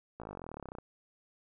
slowing click train, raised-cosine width 1 ms, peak -29 dBFS, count 25, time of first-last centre 0.2-0.785 s, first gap 17 ms, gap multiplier 1.03, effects none

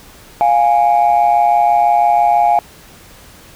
sine tone pair together, 701 / 827 Hz, F5 / G#5, +6 / -8 cents, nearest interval minor third, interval 286 cents, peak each -10 dBFS, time 0.41-2.59 s, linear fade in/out 0 ms, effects tanh soft clip ceiling -4 dBFS + pink hiss -41 dBFS RMS until 3.55 s

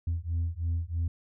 sine beating tone pair, 82.41 / 85.51 Hz, E2 / F2, 0 / -36 cents, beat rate 3.1 Hz, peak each -29 dBFS, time 0.07-1.08 s, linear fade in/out 5 ms, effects tanh soft clip ceiling -24 dBFS

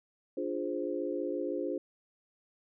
sine chord, D half-diminished seventh, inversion none, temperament equal, 293.7 / 349.2 / 415.3 / 523.3 Hz, D4 / F4 / Ab4 / C5, 0 / 0 / 0 / 0 cents, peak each -37 / -36 / -38 / -37 dBFS, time 0.37-1.78 s, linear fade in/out 5 ms, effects none

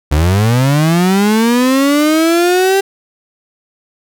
35% pulse linear sweep, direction up, 69.3 to 394.4 Hz, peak -7 dBFS, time 0.11-2.81 s, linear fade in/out 10 ms, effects none

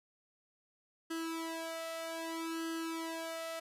sawtooth tone with flanger, 327.7 Hz, E4, 10 cents flat, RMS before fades -40 dBFS, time 1.1-3.6 s, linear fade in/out 10 ms, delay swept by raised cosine 0.65 to 1.46 ms, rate 0.63 Hz, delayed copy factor +1, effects resampled to 32000 Hz + 11-bit

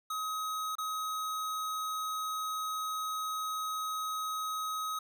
square tone with dropouts, 1267 Hz, D#6, 31 cents sharp, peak -34 dBFS, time 0.1-4.99 s, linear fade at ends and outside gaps 5 ms, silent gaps 0.754-0.783 s, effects none

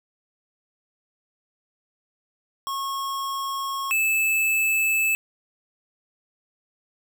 square tone pair in turn, 1092 / 2619 Hz, C#6 / E7, -26 / -12 cents, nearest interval octave + minor third, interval 1514 cents, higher second, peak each -27 / -20 dBFS, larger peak second, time 2.67-3.91 / 3.91-5.15 s, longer neither, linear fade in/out 0 ms, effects none

